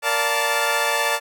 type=chord; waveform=15% pulse; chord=Bb major seventh; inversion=none; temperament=equal with one note detuned; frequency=466.2 / 581.3 / 698.5 / 880 Hz; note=Bb4 / D5 / F5 / A5; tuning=0 / -18 / 0 / 0 cents; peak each=-21 / -17 / -22 / -16 dBFS; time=0.02-1.2 s; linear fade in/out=50 ms; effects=none